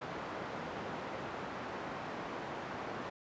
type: band-pass noise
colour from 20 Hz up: white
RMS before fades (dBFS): -42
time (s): 0.01-3.1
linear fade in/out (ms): 10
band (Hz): 110 to 1100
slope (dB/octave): 12
effects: resampled to 16000 Hz